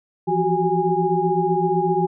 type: tone cluster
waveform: sine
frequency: 166.8 / 174.8 / 368.6 / 383.8 / 823 Hz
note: E3 / F3 / F#4 / G4 / G#5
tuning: +21 / +2 / -7 / -37 / -16 cents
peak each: -26 / -27 / -22 / -24 / -21 dBFS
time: 0.27-2.07 s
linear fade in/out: 20 ms
effects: none